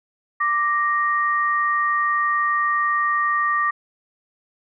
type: tone pair together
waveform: sine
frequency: 1175.6 / 1866 Hz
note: D6 / A#6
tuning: +1 / +1 cents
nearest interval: minor sixth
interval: 800 cents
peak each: -19 / -22 dBFS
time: 0.4-3.71 s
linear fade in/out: 10 ms
effects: none